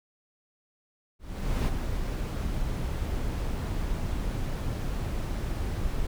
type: noise with ADSR envelope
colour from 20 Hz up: brown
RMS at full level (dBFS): -24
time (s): 1.19-6.07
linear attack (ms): 480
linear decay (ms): 27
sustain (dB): -6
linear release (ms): 7
effects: none